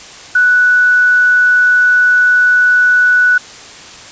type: tone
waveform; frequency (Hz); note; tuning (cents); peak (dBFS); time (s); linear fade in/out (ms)
sine; 1480; F#6; 0; -6; 0.35-3.38; 5
effects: white hiss -33 dBFS RMS until 4.11 s + resampled to 16000 Hz